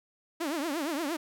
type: tone with vibrato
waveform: sawtooth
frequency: 307.4 Hz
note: D#4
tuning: 21 cents flat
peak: -26 dBFS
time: 0.4-1.17 s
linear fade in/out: 10 ms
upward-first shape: triangle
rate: 8.6 Hz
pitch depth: 250 cents each way
effects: none